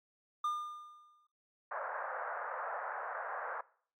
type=tone with exponential decay; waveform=triangle; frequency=1207 Hz; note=D6; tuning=47 cents sharp; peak=-28 dBFS; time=0.44-1.27 s; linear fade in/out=5 ms; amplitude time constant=180 ms
type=band-pass noise; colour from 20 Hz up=white; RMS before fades=-40 dBFS; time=1.71-3.61 s; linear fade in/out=5 ms; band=520 to 1600 Hz; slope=48 dB/octave
effects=noise-tail reverb RT60 0.5 s tail -20 dB re dry + MP3 96 kbps